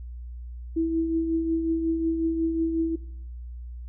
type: tone with tremolo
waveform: sine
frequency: 326.8 Hz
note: E4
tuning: 15 cents flat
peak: -20 dBFS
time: 0.76-2.96 s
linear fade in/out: 10 ms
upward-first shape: triangle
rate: 5.5 Hz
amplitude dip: 50%
effects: noise-tail reverb RT60 0.7 s tail -21 dB re dry + added 60 Hz sine -35 dBFS peak until 3.88 s